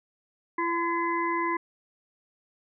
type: harmonic tone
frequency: 339.3 Hz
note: F4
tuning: 50 cents flat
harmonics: 1 / 3 / 5 / 6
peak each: -30 / -27 / -39 / -33 dBFS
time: 0.58-1.57 s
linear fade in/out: 5 ms
effects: none